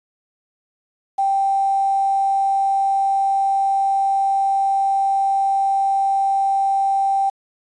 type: tone with quantisation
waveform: sine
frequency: 784 Hz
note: G5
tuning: in tune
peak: -15 dBFS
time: 1.18-7.3 s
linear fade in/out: 10 ms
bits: 7
effects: resampled to 22050 Hz